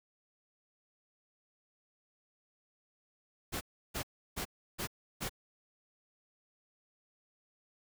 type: noise bursts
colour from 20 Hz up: pink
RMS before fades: -37 dBFS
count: 5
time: 3.52-5.295 s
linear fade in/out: 20 ms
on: 91 ms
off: 330 ms
effects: none